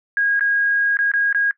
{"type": "tone with dropouts", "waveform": "sine", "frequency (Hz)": 1637, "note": "G#6", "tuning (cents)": -25, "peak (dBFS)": -15, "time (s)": [0.17, 1.51], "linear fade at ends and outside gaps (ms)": 1, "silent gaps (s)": [[0.395, 0.408], [0.97, 0.989], [1.116, 1.137], [1.327, 1.347]], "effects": ["noise-tail reverb RT60 0.1 s tail -18 dB re dry"]}